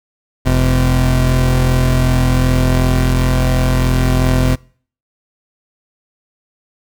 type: tone pair together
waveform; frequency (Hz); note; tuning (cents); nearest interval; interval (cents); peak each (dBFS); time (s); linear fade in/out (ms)
30% pulse; 42.72 / 127.9; F1 / C3; -37 / -39; octave + perfect fifth; 1898; -11; 0.45-4.56; 20
effects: noise-tail reverb RT60 0.5 s tail -25 dB re dry